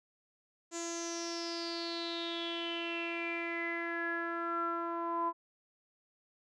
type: tone with low-pass filter sweep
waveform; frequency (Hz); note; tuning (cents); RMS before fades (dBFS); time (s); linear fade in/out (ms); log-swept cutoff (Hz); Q
sawtooth; 337.7; E4; +42; -37; 0.71-5.33; 50; 7100 to 1000; 9.2
effects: none